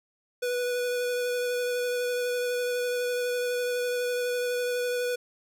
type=tone with vibrato; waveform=square; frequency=491.4 Hz; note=B4; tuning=9 cents flat; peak=-27 dBFS; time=0.42-5.16 s; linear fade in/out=10 ms; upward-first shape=sine; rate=12 Hz; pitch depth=11 cents each way; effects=none